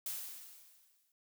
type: noise with exponential decay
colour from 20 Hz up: blue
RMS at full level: -38 dBFS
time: 0.06-1.12 s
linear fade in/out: 2 ms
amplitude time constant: 230 ms
effects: none